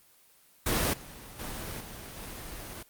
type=noise with level steps; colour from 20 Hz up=pink; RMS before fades=-27 / -46 / -38 / -43 / -41 dBFS; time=0.66-2.83 s; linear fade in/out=5 ms; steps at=0.93 / 1.39 / 1.8 / 2.16 s; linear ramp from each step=5 ms; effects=white hiss -61 dBFS RMS until 2.89 s + Opus 24 kbps